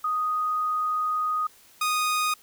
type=tone pair in turn; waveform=sine / sawtooth; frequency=1244.5 / 1239.8 Hz; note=D#6 / D#6; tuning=0 / -7 cents; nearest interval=unison; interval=7 cents; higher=first; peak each=-23 / -19 dBFS; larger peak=second; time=0.04-1.47 / 1.81-2.34 s; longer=first; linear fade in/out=5 ms; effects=white hiss -55 dBFS RMS until 2.42 s